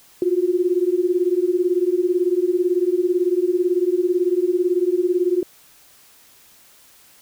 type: beating tone pair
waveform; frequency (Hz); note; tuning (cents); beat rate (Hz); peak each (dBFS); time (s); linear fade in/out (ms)
sine; 349.2 / 367.2; F4 / F#4; 0 / -13; 18; -19; 0.22-5.43; 2
effects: white hiss -51 dBFS RMS until 7.21 s